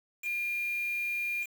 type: tone with quantisation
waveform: sine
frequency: 2410 Hz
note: D7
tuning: 44 cents sharp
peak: -30 dBFS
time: 0.22-1.47 s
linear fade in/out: 50 ms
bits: 7
effects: none